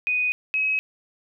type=tone pair in turn; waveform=sine; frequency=2489 / 2553 Hz; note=D#7 / D#7; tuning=0 / +44 cents; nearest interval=unison; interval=44 cents; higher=second; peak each=-20 dBFS; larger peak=neither; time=0.07-0.32 / 0.54-0.79 s; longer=neither; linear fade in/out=0 ms; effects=none